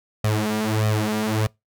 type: tone with flanger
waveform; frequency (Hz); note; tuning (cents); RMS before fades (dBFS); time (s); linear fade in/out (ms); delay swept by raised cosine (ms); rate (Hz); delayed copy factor
sawtooth; 107.8; A2; -35; -22; 0.24-1.47; 5; 1.6 to 5.1; 1.6; +1
effects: noise-tail reverb RT60 0.2 s tail -25 dB re dry